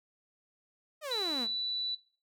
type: exponential sweep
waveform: sawtooth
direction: down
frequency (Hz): 640 to 208.9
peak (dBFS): -32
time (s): 1.01-1.48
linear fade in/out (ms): 50
type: tone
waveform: sine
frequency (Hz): 3962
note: B7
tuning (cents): +5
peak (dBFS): -31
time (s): 1.11-1.95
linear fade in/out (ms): 5
effects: noise-tail reverb RT60 0.4 s tail -17 dB re dry